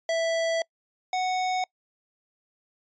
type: tone pair in turn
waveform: square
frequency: 659.3 / 740 Hz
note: E5 / F#5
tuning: 0 / 0 cents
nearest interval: major second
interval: 200 cents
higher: second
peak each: -24 / -25 dBFS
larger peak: first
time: 0.09-0.62 / 1.13-1.64 s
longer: first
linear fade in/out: 2 ms
effects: noise-tail reverb RT60 0.1 s tail -26 dB re dry + resampled to 16000 Hz

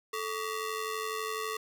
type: ring-modulated tone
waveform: sawtooth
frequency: 784 Hz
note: G5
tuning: in tune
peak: -26 dBFS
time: 0.13-1.57 s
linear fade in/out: 5 ms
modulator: 346 Hz
effects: none

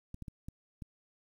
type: clicks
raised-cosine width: 5 ms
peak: -30 dBFS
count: 5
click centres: 0.144 / 0.223 / 0.282 / 0.485 / 0.822 s
effects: 10-bit

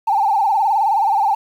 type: tone with vibrato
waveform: triangle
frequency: 838 Hz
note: G#5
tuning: 15 cents sharp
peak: -9 dBFS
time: 0.07-1.35 s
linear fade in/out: 10 ms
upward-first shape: sine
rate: 19 Hz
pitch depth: 130 cents each way
effects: tanh soft clip ceiling -11 dBFS + 8-bit

